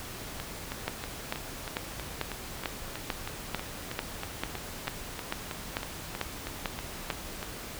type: two click trains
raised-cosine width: 0.3 ms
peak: -13 / -19 dBFS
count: 15 / 23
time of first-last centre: 0.88-7.102 / 0.4-7.429 s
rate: 2.25 / 3.13 Hz
effects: pink hiss -41 dBFS RMS until 7.79 s